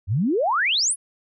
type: exponential sweep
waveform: sine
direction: up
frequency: 84.8 to 11000 Hz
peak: -18 dBFS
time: 0.07-0.96 s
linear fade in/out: 50 ms
effects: none